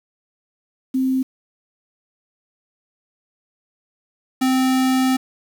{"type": "tone pair in turn", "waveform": ["sine", "square"], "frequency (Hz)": [261.6, 259.9], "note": ["C4", "C4"], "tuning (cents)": [0, -11], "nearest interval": "unison", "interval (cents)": 11, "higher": "first", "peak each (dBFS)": -16, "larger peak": "neither", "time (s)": [[0.94, 1.23], [4.41, 5.17]], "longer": "second", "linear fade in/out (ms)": 10, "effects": ["7-bit"]}